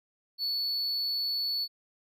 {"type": "tone", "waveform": "triangle", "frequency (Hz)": 4435, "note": "C#8", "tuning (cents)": 0, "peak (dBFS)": -27, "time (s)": [0.38, 1.68], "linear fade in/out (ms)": 50, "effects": []}